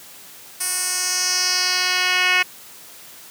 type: tone with band-pass filter sweep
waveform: 10% pulse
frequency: 365.1 Hz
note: F#4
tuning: 23 cents flat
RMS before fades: -20 dBFS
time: 0.6-2.43 s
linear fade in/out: 10 ms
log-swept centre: 9800 to 2600 Hz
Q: 2.3
effects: white hiss -42 dBFS RMS until 3.3 s + high-pass 100 Hz 12 dB/octave